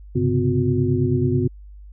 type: tone cluster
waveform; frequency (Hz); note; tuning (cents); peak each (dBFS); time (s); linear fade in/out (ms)
sine; 99.9 / 129.7 / 138.8 / 253.8 / 362.6; G2 / C3 / C#3 / B3 / F#4; +33 / -15 / +3 / +47 / -35; -23; 0.15-1.48; 10
effects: added 50 Hz sine -38 dBFS peak until 1.92 s